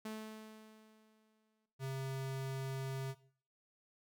sawtooth tone with exponential decay, 217.6 Hz, A3, 19 cents flat, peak -37 dBFS, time 0.05-1.66 s, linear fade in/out 5 ms, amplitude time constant 350 ms
square tone, 133.9 Hz, C3, 40 cents sharp, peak -39 dBFS, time 1.79-3.15 s, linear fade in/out 50 ms
effects noise-tail reverb RT60 0.5 s tail -17 dB re dry

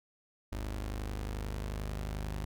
sawtooth tone pair together, 51.26 / 76.8 Hz, G#1 / D#2, -22 / -22 cents, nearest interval perfect fifth, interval 700 cents, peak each -32 / -39 dBFS, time 0.52-2.45 s, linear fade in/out 5 ms, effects none

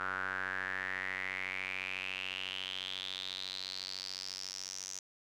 square tone with band-pass filter sweep, 47.02 Hz, F#1, 29 cents sharp, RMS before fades -40 dBFS, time 0-4.99 s, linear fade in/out 0 ms, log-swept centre 1400 to 6200 Hz, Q 6.8, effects none

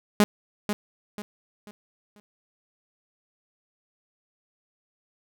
sawtooth tone with echo, 207.7 Hz, G#3, in tune, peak -11 dBFS, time 0.2-0.24 s, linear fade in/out 0 ms, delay 490 ms, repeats 4, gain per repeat -9 dB, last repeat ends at 2.2 s, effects none

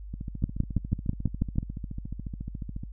two click trains, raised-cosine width 5 ms, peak -12 / -23 dBFS, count 8 / 39, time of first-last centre 0.44-1.584 / 0.14-2.835 s, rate 6.12 / 14.1 Hz, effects noise-tail reverb RT60 0.1 s tail -26 dB re dry + added 50 Hz sine -38 dBFS peak until 2.92 s

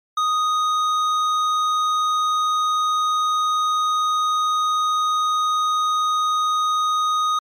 sine tone with hard clipping, 1244.5 Hz, D#6, in tune, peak -19 dBFS, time 0.17-7.39 s, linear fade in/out 5 ms, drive 9 dB, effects MP3 64 kbps

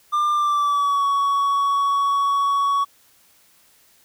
triangle tone with pitch glide, 1195 to 1121.4 Hz, D6 to C#6, +30 to +20 cents, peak -15 dBFS, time 0.12-2.85 s, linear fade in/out 20 ms, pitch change -110 cents, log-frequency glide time 0.32-1.03 s, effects white hiss -56 dBFS RMS until 4.04 s

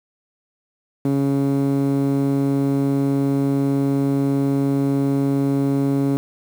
sawtooth tone with band-pass filter, 138.59 Hz, C#3, in tune, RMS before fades -19 dBFS, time 1.05-6.17 s, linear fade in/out 0 ms, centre 280 Hz, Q 1.9, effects 7-bit

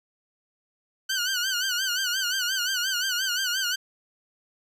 15% pulse tone with vibrato, 1497 Hz, F#6, 20 cents sharp, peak -18 dBFS, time 1.09-3.76 s, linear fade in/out 10 ms, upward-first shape sine, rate 5.7 Hz, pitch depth 100 cents each way, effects resampled to 32000 Hz

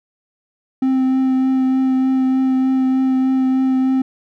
triangle tone with vibrato, 261.6 Hz, C4, in tune, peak -11 dBFS, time 0.82-4.02 s, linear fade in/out 5 ms, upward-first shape triangle, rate 3.3 Hz, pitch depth 13 cents each way, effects none

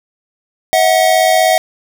square tone pair together, 642 / 738 Hz, E5 / F#5, -46 / -5 cents, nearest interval major second, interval 241 cents, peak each -12 dBFS, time 0.73-1.58 s, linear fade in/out 0 ms, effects none

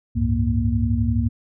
sine tone cluster, 68.6 / 96.3 / 107.9 / 233.9 Hz, C#2 / G2 / A2 / A#3, -17 / -30 / -33 / +6 cents, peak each -23 dBFS, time 0.15-1.29 s, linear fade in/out 20 ms, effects none

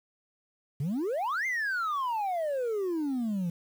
sine exponential two-way sweep, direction up then down, 130 to 2131 to 166.6 Hz, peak -25 dBFS, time 0.8-3.5 s, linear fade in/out 5 ms, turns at 1.46 s, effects tanh soft clip ceiling -27 dBFS + 9-bit

